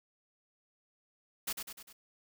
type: noise with echo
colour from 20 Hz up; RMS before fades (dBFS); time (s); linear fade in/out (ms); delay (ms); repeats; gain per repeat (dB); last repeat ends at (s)
white; -35; 1.47-1.53; 10; 100; 4; -5; 1.93
effects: none